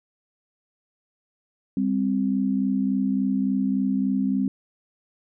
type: tone pair together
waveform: sine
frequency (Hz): 198.3 / 261.8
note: G3 / C4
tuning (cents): +20 / +1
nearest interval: perfect fourth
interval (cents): 481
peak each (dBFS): -23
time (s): 1.77-4.48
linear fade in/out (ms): 2
effects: none